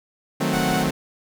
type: chord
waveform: sawtooth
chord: D# diminished seventh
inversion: none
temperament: equal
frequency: 155.56 / 185 / 220 / 261.6 Hz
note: D#3 / F#3 / A3 / C4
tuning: 0 / 0 / 0 / 0 cents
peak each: -22 dBFS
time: 0.4-0.91 s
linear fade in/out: 10 ms
type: tone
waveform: sawtooth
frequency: 737 Hz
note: F#5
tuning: 7 cents flat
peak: -21 dBFS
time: 0.52-0.84 s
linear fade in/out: 20 ms
type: low-pass noise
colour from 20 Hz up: pink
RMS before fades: -37 dBFS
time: 0.53-0.9 s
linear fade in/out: 10 ms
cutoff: 370 Hz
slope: 96 dB/octave
effects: none